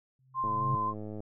sine tone with exponential growth, 130.81 Hz, C3, in tune, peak -26 dBFS, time 0.19-0.75 s, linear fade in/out 2 ms, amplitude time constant 120 ms
sine tone with vibrato, 1040 Hz, C6, 11 cents flat, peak -28 dBFS, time 0.34-0.94 s, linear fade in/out 50 ms, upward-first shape square, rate 3.7 Hz, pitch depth 16 cents each way
click train, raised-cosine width 2 ms, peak -28 dBFS, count 82, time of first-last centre 0.44-1.204 s, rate 106 Hz
effects none

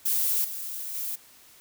violet noise with level steps, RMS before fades -25 / -35 / -32 dBFS, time 0.05-1.16 s, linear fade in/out 10 ms, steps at 0.44 / 0.94 s, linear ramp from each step 10 ms, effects white hiss -54 dBFS RMS until 1.6 s

